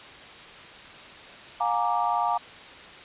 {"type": "chord", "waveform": "sine", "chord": "Bb dominant seventh", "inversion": "second", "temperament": "equal with one note detuned", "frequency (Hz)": [711.5, 830.6, 932.3, 1174.7], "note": ["F5", "Ab5", "Bb5", "D6"], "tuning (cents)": [32, 0, 0, 0], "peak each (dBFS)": [-27, -29, -27, -29], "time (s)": [1.6, 2.38], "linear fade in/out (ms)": 10, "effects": ["white hiss -44 dBFS RMS until 3.04 s", "resampled to 8000 Hz"]}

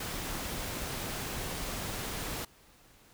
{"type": "noise", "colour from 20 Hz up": "pink", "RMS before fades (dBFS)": -37, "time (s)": [0, 2.45], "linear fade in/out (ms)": 5, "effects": ["pink hiss -60 dBFS RMS until 3.13 s"]}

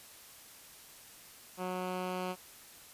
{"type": "tone with low-pass filter sweep", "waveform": "10% pulse", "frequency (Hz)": 183.1, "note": "F#3", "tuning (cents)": -18, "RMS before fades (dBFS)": -37, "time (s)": [1.57, 2.36], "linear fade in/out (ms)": 50, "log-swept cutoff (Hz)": [2100, 3900], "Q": 0.78, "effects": ["white hiss -54 dBFS RMS until 2.93 s", "resampled to 32000 Hz"]}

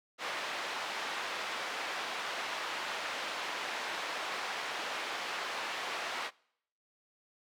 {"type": "band-pass noise", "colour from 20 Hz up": "pink", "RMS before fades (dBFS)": -38, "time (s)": [0.18, 6.31], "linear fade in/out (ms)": 50, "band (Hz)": [730, 3600], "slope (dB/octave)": 12, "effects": ["noise-tail reverb RT60 0.7 s tail -25 dB re dry"]}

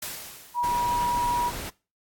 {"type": "noise with exponential decay", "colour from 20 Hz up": "white", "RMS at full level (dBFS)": -32, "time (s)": [0.02, 1.08], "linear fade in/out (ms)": 5, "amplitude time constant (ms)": 230}
{"type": "tone", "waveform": "sine", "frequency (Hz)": 964, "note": "B5", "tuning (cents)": -42, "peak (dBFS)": -22, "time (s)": [0.54, 1.52], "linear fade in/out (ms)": 50}
{"type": "noise", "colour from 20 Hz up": "pink", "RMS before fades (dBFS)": -35, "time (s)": [0.63, 1.7], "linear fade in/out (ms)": 10}
{"effects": ["noise-tail reverb RT60 0.3 s tail -21 dB re dry", "AAC 64 kbps"]}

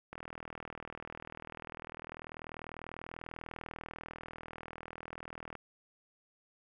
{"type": "click train", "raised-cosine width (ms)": 0.5, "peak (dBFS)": -28, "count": 219, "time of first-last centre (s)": [0.13, 5.553], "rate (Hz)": 40.2, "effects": []}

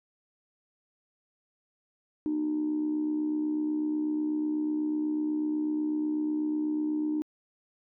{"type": "tone with amplitude modulation", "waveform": "sine", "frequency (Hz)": 304.2, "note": "D#4", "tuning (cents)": -39, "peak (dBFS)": -23, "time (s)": [2.26, 7.22], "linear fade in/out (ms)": 0, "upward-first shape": "sine", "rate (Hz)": 68.1, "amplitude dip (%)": 55, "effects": ["tanh soft clip ceiling -21 dBFS"]}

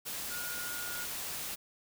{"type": "tone in noise", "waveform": "sine", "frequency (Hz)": 1433, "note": "F6", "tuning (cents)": 44, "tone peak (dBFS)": -41, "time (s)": [0.3, 1.06], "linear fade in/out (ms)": 20, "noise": "white", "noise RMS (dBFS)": -39, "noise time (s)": [0.05, 1.56], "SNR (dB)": -5, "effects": []}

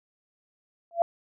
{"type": "tone with exponential growth", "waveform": "sine", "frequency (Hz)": 680, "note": "F5", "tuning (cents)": -46, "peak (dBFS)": -14, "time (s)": [0.91, 1.02], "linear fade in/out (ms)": 1, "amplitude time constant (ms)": 22, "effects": []}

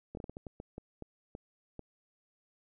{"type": "slowing click train", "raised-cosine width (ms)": 2, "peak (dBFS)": -29, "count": 12, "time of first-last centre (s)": [0.15, 1.793], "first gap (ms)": 22, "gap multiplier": 1.35, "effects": []}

